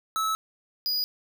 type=tone pair in turn; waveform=square; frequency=1302 / 4916 Hz; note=E6 / D#8; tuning=-22 / -22 cents; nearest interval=octave + major seventh; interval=2300 cents; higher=second; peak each=-25 dBFS; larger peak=neither; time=0.16-0.35 / 0.86-1.04 s; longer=first; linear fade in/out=0 ms; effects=none